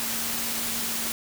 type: tone in noise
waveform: sine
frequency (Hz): 229.8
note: A#3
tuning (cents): -25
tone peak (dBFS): -39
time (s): 0-1.12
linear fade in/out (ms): 0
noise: white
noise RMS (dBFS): -29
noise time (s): 0-1.12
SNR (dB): -13
effects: none